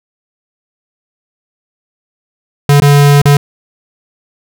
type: tone with dropouts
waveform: square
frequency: 143.4 Hz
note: D3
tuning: 41 cents flat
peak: -4 dBFS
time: 2.69-3.37 s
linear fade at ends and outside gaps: 2 ms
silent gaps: 2.801-2.82 / 3.217-3.255 s
effects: none